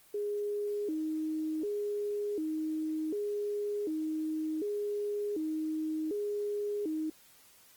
sine tone with vibrato, 359.5 Hz, F#4, 50 cents flat, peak -31 dBFS, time 0.14-7.1 s, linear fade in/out 5 ms, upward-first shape square, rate 0.67 Hz, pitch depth 240 cents each way, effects white hiss -60 dBFS RMS until 7.76 s + Opus 24 kbps

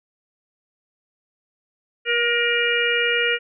harmonic tone with a mistuned harmonic, 475.6 Hz, A#4, 35 cents sharp, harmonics 1 / 3 / 4 / 5 / 6, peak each -24 / -24 / -24 / -24 / -24 dBFS, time 2.05-3.39 s, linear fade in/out 50 ms, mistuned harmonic 4, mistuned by -24 cents, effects none

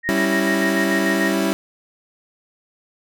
sine tone with tremolo, 1864.7 Hz, A#6, in tune, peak -20 dBFS, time 0.03-1.35 s, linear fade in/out 50 ms, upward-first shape square, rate 6.8 Hz, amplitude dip 60%
30% pulse chord, C# diminished, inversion second, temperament equal, 196 / 277.2 / 329.6 Hz, G3 / C#4 / E4, 0 / 0 / 0 cents, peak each -19 / -21 / -19 dBFS, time 0.09-1.53 s, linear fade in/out 0 ms
effects none

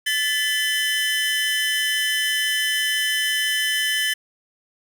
45% pulse tone cluster, 1744 / 2006 / 3050 Hz, A6 / B6 / G7, -16 / +26 / -48 cents, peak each -23 / -28 / -23 dBFS, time 0.06-4.14 s, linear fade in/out 10 ms, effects none

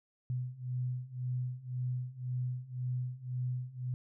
sine beating tone pair, 124.6 / 126.5 Hz, B2 / B2, +16 / +42 cents, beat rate 1.9 Hz, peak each -38 / -36 dBFS, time 0.3-3.94 s, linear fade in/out 0 ms, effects none

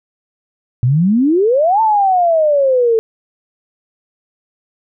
sine exponential two-way sweep, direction up then down, 116.1 to 904 to 440.3 Hz, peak -9 dBFS, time 0.83-2.99 s, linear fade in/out 0 ms, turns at 1.81 s, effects none

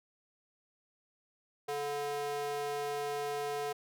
square tone with high-pass filter, 144.6 Hz, D3, 27 cents flat, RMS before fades -36 dBFS, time 1.68-3.73 s, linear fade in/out 10 ms, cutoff 540 Hz, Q 6.5, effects none

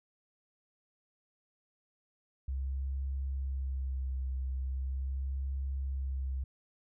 sine tone with vibrato, 66.4 Hz, C2, 26 cents sharp, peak -32 dBFS, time 2.48-6.44 s, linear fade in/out 5 ms, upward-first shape sine, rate 0.4 Hz, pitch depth 30 cents each way, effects none

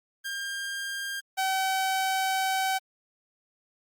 sawtooth tone pair in turn, 1603 / 763.5 Hz, G6 / G5, +38 / -46 cents, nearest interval octave + minor second, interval 1284 cents, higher first, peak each -28 / -21 dBFS, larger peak second, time 0.24-1.21 / 1.37-2.79 s, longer second, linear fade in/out 20 ms, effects Opus 32 kbps

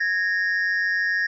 triangle tone pair together, 1661 / 1847.7 Hz, G#6 / A#6, 0 / -16 cents, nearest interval major second, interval 184 cents, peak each -22 / -21 dBFS, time 0-1.27 s, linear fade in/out 10 ms, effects resampled to 16000 Hz

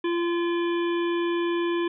harmonic tone with a mistuned harmonic, 343.5 Hz, F4, 29 cents flat, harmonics 1 / 3 / 5 / 7 / 9 / 10, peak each -23 / -33 / -37 / -40 / -42 / -43 dBFS, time 0.04-1.88 s, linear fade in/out 5 ms, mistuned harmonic 9, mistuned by -25 cents, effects none

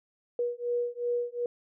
sine beating tone pair, 480.7 / 483.4 Hz, B4 / B4, -47 / -37 cents, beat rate 2.7 Hz, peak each -31 dBFS, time 0.39-1.46 s, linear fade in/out 2 ms, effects none

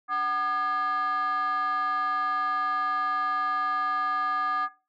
sine tone with frequency modulation, 1212 Hz, D#6, 46 cents flat, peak -23 dBFS, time 0.08-4.69 s, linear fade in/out 50 ms, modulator 460 Hz, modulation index 0.73, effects noise-tail reverb RT60 0.3 s tail -17 dB re dry + tanh soft clip ceiling -22 dBFS

